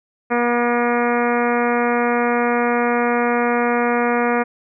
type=harmonic tone with a mistuned harmonic; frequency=240 Hz; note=B3; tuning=49 cents flat; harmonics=1 / 2 / 3 / 4 / 5 / 6 / 7 / 8 / 9 / 10; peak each=-21 / -20 / -23 / -26 / -26 / -27 / -30 / -30 / -30 / -33 dBFS; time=0.3-4.44 s; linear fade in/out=20 ms; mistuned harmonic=8; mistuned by=-23 cents; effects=none